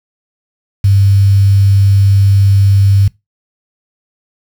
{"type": "tone with quantisation", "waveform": "sine", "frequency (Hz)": 98.7, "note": "G2", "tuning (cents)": 12, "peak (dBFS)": -5, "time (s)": [0.84, 3.08], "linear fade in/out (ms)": 5, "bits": 5, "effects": ["noise-tail reverb RT60 0.2 s tail -22 dB re dry"]}